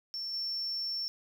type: tone with level steps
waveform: sine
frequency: 5420 Hz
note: E8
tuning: 47 cents sharp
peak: -34 / -31 dBFS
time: 0.14-1.08 s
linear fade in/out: 0 ms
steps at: 0.33 s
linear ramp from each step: 10 ms
effects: tanh soft clip ceiling -28 dBFS + 10-bit